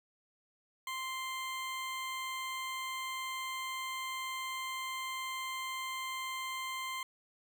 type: tone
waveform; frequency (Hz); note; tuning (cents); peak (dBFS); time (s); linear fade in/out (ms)
20% pulse; 1046.5; C6; 0; -32; 0.87-7.03; 2
effects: none